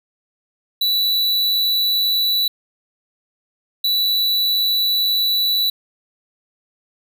square tone bursts at uneven times, 3951 Hz, B7, in tune, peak -16 dBFS, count 2, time 0.81-2.48 / 3.84-5.7 s, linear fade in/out 5 ms, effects none

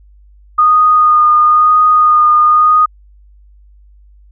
sine tone with vibrato, 1230 Hz, D#6, 20 cents flat, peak -5 dBFS, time 0.58-2.86 s, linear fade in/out 10 ms, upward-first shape sine, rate 1 Hz, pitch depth 15 cents each way, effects added 50 Hz sine -40 dBFS peak until 4.31 s

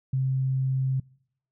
sine tone, 132.1 Hz, C3, 17 cents sharp, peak -22 dBFS, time 0.13-1 s, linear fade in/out 5 ms, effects noise-tail reverb RT60 0.7 s tail -26 dB re dry

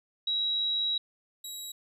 sine / 20% pulse tone pair in turn, 3865 / 3865 Hz, B7 / B7, -38 / -38 cents, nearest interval unison, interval 0 cents, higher neither, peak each -26 / -32 dBFS, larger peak first, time 0.27-0.98 / 1.44-1.72 s, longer first, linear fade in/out 5 ms, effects none

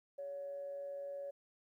sine tone with amplitude modulation, 562 Hz, C#5, 24 cents sharp, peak -39 dBFS, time 0.18-1.31 s, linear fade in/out 10 ms, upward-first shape sine, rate 157 Hz, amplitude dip 35%, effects tanh soft clip ceiling -35 dBFS + 13-bit

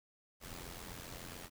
pink noise with amplitude modulation, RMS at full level -45 dBFS, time 0.4-1.5 s, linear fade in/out 50 ms, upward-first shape sine, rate 87.2 Hz, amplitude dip 70%, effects none

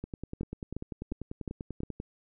two click trains, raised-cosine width 3 ms, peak -21 / -24 dBFS, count 5 / 21, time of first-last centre 0.41-1.833 / 0.04-2.001 s, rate 2.81 / 10.2 Hz, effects none

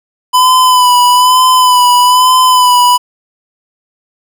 square tone with vibrato, 1001 Hz, B5, 23 cents sharp, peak -5 dBFS, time 0.33-2.98 s, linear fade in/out 20 ms, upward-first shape sine, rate 1.1 Hz, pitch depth 33 cents each way, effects 7-bit

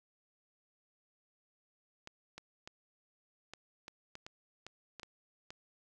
clicks, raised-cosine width 0.2 ms, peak -29 dBFS, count 11, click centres 2.074 / 2.38 / 2.675 / 3.536 / 3.881 / 4.154 / 4.265 / 4.666 / 4.997 / 5.032 / 5.505 s, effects 11-bit

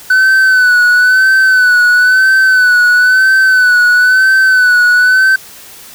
triangle tone with vibrato, 1504 Hz, F#6, 28 cents sharp, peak -3 dBFS, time 0.1-5.36 s, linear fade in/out 5 ms, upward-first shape sine, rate 1 Hz, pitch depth 47 cents each way, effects white hiss -34 dBFS RMS until 5.94 s

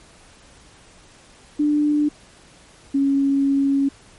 sine tone pair in turn, 296.5 / 276.5 Hz, D4 / C#4, +17 / -4 cents, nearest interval minor second, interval 121 cents, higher first, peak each -15 dBFS, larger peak neither, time 1.59-2.09 / 2.94-3.89 s, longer second, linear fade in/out 10 ms, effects pink hiss -49 dBFS RMS until 4.18 s + MP3 48 kbps

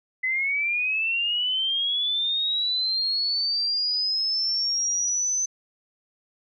sine linear sweep, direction up, 2012 to 6150 Hz, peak -22 dBFS, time 0.23-5.46 s, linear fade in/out 10 ms, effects none

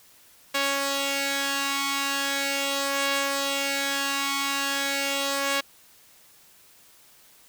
5% pulse tone pair together, 277.4 / 554.4 Hz, C#4 / C#5, +1 / 0 cents, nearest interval octave, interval 1199 cents, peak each -16 dBFS, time 0.54-5.61 s, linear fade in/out 10 ms, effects white hiss -55 dBFS RMS until 7.48 s

